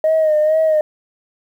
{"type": "tone with vibrato", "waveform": "sine", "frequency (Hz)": 622.3, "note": "D#5", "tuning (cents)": 0, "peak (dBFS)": -10, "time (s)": [0.04, 0.81], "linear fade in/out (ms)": 2, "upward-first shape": "sine", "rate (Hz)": 2.2, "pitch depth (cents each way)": 46, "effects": ["tanh soft clip ceiling -8 dBFS", "8-bit"]}